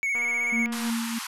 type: tone with vibrato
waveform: triangle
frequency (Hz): 2214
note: C#7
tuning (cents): -3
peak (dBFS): -22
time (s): 0.03-0.66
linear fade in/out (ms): 0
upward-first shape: square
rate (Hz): 16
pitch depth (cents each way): 27
type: click train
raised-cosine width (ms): 0.5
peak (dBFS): -26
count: 179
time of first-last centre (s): 0.15-0.898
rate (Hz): 238
type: tone with tremolo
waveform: sine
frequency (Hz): 230.3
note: A#3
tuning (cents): -21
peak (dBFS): -24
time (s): 0.52-1.19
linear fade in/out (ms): 10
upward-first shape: triangle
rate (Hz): 3.1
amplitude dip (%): 55
type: band-pass noise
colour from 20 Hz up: pink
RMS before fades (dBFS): -35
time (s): 0.72-1.27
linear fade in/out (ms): 5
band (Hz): 850 to 13000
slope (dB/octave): 96
effects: none